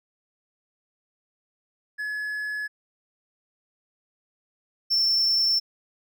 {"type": "tone pair in turn", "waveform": "triangle", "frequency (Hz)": [1701, 5385], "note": ["G#6", "E8"], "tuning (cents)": [41, 36], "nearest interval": "octave + minor sixth", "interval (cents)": 1995, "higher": "second", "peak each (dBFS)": [-26, -18], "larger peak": "second", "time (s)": [[1.98, 2.68], [4.9, 5.6]], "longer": "neither", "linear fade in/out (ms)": 20, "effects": []}